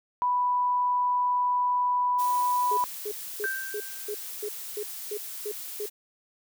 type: tone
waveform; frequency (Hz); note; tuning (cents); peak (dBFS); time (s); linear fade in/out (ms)
sine; 987.8; B5; 0; -22; 0.22-2.84; 0
type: noise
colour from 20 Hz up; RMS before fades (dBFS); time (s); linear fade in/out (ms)
blue; -38; 2.18-5.9; 20
type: tone bursts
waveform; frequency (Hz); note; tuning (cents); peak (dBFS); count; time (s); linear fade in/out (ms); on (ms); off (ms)
sine; 417.7; G#4; +10; -30; 10; 2.71-5.86; 5; 63; 280
type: tone with exponential decay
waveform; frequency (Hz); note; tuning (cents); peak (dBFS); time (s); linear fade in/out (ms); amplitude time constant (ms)
sine; 1568; G6; 0; -25; 3.44-4.27; 0; 180
effects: none